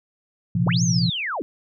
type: chord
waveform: sine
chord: Bb suspended second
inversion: none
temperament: equal with one note detuned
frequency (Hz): 116.54 / 130.81 / 171.91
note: Bb2 / C3 / F3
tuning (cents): 0 / 0 / -27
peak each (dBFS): -23 / -24 / -20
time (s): 0.55-1.1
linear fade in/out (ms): 5
type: linear two-way sweep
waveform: sine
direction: up then down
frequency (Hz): 102.1 to 6645 to 222.6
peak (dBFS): -24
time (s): 0.66-1.42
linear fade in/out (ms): 0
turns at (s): 0.83
effects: none